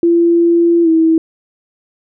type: tone with pitch glide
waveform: sine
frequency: 340 to 323.9 Hz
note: F4 to E4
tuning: -46 to -30 cents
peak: -7 dBFS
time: 0.03-1.18 s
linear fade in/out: 2 ms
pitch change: -84 cents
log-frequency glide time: 0.83-0.88 s
effects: none